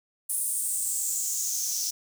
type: noise with high-pass filter sweep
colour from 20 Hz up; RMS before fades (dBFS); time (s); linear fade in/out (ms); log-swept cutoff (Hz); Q
white; -29; 0.29-1.91; 10; 9800 to 5600; 5.4
effects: none

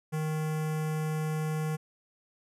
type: tone with notch filter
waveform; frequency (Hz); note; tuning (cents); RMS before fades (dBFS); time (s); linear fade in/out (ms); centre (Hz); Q
square; 155.56; D#3; 0; -31; 0.12-1.77; 20; 4000; 1.2
effects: resampled to 32000 Hz

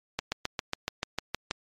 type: slowing click train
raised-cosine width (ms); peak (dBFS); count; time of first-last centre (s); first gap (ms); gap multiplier
0.2; -11; 10; 0.19-1.511; 130; 1.03
effects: MP3 64 kbps

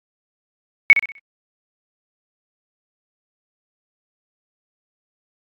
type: tone with echo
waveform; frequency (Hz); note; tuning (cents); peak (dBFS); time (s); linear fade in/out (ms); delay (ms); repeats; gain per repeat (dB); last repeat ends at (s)
sine; 2217; C#7; 0; -4; 0.9-0.93; 0; 63; 4; -9; 1.182
effects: AAC 64 kbps

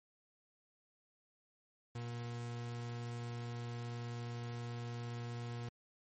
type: tone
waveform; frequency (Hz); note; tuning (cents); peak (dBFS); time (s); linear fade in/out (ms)
40% pulse; 119; A#2; +36; -40; 1.95-5.69; 5
effects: MP3 32 kbps

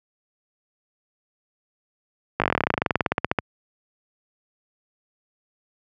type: slowing click train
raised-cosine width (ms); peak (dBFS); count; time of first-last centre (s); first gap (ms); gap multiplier
0.5; -4; 26; 2.4-3.388; 18; 1.06
effects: high-pass 80 Hz 12 dB/octave

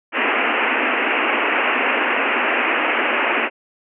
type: band-pass noise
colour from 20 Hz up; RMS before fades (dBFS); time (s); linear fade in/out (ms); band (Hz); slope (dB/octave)
white; -19; 0.12-3.5; 50; 230 to 2800; 96
effects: none

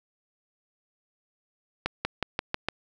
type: accelerating click train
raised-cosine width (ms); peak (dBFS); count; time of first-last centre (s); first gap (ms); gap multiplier
0.3; -10; 6; 1.86-2.686; 190; 0.93
effects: none

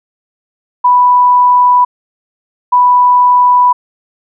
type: tone pair in turn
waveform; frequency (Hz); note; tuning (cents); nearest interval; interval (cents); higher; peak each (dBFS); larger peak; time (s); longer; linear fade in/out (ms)
sine; 987.8 / 987.8; B5 / B5; 0 / 0; unison; 0; neither; -4; neither; 0.84-1.85 / 2.72-3.73; neither; 10
effects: none

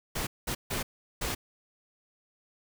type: noise bursts at uneven times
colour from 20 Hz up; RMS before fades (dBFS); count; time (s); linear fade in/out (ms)
pink; -32; 4; 0.15-0.27 / 0.47-0.55 / 0.7-0.83 / 1.21-1.35; 10
effects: none

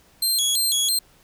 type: tone with vibrato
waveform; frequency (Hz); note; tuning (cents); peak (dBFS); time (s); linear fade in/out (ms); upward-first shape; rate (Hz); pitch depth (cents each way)
20% pulse; 3730; A#7; 0; -13; 0.22-0.99; 5; square; 3; 190
effects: pink hiss -56 dBFS RMS until 1.23 s

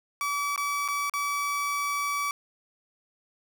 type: tone with dropouts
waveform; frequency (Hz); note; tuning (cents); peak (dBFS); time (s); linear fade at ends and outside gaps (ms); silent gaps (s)
30% pulse; 1147; D6; -41; -24; 0.21-2.31; 1; 0.561-0.577 / 0.879-0.885 / 1.097-1.137
effects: 10-bit

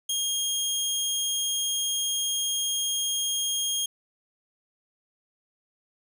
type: tone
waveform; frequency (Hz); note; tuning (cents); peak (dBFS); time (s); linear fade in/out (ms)
20% pulse; 3245; G#7; -41; -20; 0.09-3.86; 5
effects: none

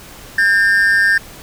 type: tone pair together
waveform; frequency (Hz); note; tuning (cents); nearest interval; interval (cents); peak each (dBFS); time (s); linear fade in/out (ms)
triangle; 1603.6 / 1800; G6 / A6; +39 / +39; major second; 200; -11; 0.38-1.18; 5
effects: pink hiss -37 dBFS RMS until 1.42 s

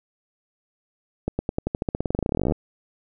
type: accelerating click train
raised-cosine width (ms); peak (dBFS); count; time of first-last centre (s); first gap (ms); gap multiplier
2; -10; 29; 1.28-2.522; 110; 0.92
effects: none

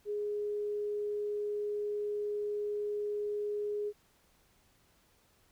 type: tone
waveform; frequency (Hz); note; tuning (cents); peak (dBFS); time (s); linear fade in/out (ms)
sine; 415.3; G#4; 0; -32; 0.05-3.93; 50
effects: pink hiss -68 dBFS RMS until 5.51 s

